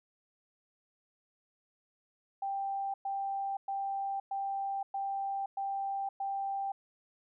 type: tone bursts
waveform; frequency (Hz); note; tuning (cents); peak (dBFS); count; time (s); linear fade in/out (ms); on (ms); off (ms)
sine; 787; G5; +7; -32; 7; 2.42-6.72; 5; 520; 110
effects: none